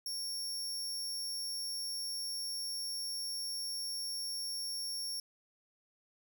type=tone; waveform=sawtooth; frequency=5500 Hz; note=F8; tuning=27 cents flat; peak=-34 dBFS; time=0.06-5.2 s; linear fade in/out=2 ms; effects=none